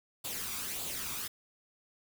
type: noise with flanger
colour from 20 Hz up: white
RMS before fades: -38 dBFS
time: 0.24-1.28 s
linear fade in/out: 10 ms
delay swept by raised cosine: 0.26 to 0.86 ms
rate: 1.7 Hz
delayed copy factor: +0.55
effects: none